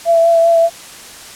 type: tone with vibrato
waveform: sine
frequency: 669 Hz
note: E5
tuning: 25 cents sharp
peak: -7 dBFS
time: 0.05-0.7 s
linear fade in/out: 50 ms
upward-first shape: triangle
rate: 5.1 Hz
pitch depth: 21 cents each way
effects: white hiss -34 dBFS RMS until 1.35 s + low-pass 10000 Hz 12 dB/octave